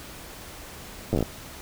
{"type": "slowing click train", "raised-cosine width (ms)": 2, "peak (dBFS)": -11, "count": 8, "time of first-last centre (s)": [1.13, 1.227], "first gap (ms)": 9, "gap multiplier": 1.14, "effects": ["pink hiss -42 dBFS RMS until 1.61 s"]}